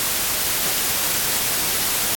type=noise; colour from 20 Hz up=white; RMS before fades=-21 dBFS; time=0-2.15 s; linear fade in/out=0 ms; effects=AAC 64 kbps